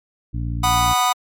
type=harmonic tone; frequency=58.27 Hz; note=A#1; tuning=in tune; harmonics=1 / 2 / 3 / 4 / 5; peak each=-24 / -25 / -33 / -36 / -35 dBFS; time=0.33-0.94 s; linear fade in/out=20 ms
type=chord; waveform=45% pulse; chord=B major; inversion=second; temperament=just; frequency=740.8 / 987.8 / 1234.7 Hz; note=F#5 / B5 / D#6; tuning=+2 / 0 / -14 cents; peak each=-20 dBFS; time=0.63-1.13 s; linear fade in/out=10 ms
effects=MP3 64 kbps